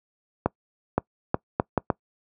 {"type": "accelerating click train", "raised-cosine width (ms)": 1, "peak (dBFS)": -6, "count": 6, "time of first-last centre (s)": [0.46, 1.902], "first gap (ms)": 520, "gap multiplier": 0.7, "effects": ["noise-tail reverb RT60 0.1 s tail -24 dB re dry", "high-pass 80 Hz 12 dB/octave"]}